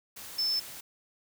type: tone in noise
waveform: sine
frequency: 5274 Hz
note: E8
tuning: in tune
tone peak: -26 dBFS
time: 0.38-0.6 s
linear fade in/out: 10 ms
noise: white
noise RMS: -44 dBFS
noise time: 0.16-0.81 s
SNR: +15 dB
effects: none